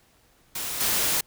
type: noise with level steps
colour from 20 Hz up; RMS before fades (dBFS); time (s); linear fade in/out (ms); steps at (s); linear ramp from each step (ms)
white; -31 / -24; 0.55-1.21; 5; 0.8; 10
effects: pink hiss -61 dBFS RMS until 1.26 s